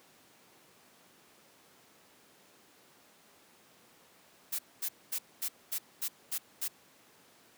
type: noise bursts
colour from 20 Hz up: blue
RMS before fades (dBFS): -34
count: 8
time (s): 4.52-6.682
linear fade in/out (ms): 10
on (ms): 69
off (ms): 230
effects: pink hiss -61 dBFS RMS until 7.57 s + high-pass 200 Hz 12 dB/octave